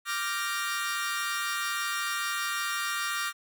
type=chord; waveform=sawtooth; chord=G minor seventh; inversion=second; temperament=equal; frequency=1174.7 / 1396.9 / 1568 / 1864.7 Hz; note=D6 / F6 / G6 / Bb6; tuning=0 / 0 / 0 / 0 cents; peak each=-30 / -30 / -36 / -31 dBFS; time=0.05-3.33 s; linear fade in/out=50 ms; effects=none